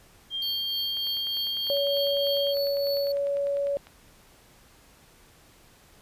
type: tone with pitch glide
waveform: sine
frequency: 3194 to 3214 Hz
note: G7 to G7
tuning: +32 to +43 cents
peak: -28 dBFS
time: 0.3-2.55 s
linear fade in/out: 50 ms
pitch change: +11 cents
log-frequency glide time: 0.51-1.99 s
type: tone with tremolo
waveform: square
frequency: 4435 Hz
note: C#8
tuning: in tune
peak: -30 dBFS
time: 0.42-3.12 s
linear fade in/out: 2 ms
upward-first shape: triangle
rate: 3.3 Hz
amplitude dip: 55%
type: click train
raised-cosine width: 0.3 ms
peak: -30 dBFS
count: 30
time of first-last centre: 0.97-3.87 s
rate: 10 Hz
type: tone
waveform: sine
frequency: 564 Hz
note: C#5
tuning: 30 cents sharp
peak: -24 dBFS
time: 1.7-3.77 s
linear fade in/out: 0 ms
effects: pink hiss -56 dBFS RMS until 6.01 s + resampled to 32000 Hz